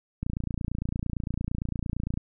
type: click train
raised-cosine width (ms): 5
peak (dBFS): -17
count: 57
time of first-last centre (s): 0.23-2.174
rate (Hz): 28.8
effects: none